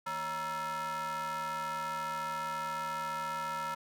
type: ring-modulated tone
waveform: square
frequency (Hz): 196.2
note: G3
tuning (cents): +2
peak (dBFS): -32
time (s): 0.06-3.75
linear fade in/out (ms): 10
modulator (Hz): 1140
effects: none